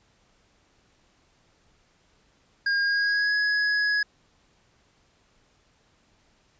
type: tone with pitch glide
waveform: square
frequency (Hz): 1620 to 1675.2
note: G#6 to G#6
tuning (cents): -43 to +15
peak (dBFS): -22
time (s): 2.66-4.03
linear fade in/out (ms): 5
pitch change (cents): +58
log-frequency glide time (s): 2.83-3.34
effects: pink hiss -64 dBFS RMS until 6.59 s + resampled to 16000 Hz